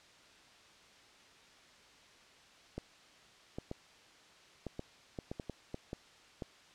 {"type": "clicks", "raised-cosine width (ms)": 2, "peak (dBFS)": -26, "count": 12, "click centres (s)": [2.78, 3.585, 3.714, 4.667, 4.794, 5.188, 5.315, 5.398, 5.497, 5.744, 5.931, 6.422], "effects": ["white hiss -60 dBFS RMS until 6.74 s", "low-pass 5000 Hz 12 dB/octave"]}